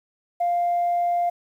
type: tone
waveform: sine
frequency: 698.5 Hz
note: F5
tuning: in tune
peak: -18 dBFS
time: 0.4-1.3 s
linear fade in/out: 10 ms
effects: tanh soft clip ceiling -16 dBFS + 9-bit